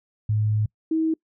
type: tone pair in turn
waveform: sine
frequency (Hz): 106.9 / 320.3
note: A2 / E4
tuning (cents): -49 / -50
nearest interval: octave + perfect fifth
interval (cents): 1899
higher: second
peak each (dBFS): -19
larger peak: neither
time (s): 0.29-0.66 / 0.91-1.14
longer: first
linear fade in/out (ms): 5
effects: noise-tail reverb RT60 0.1 s tail -25 dB re dry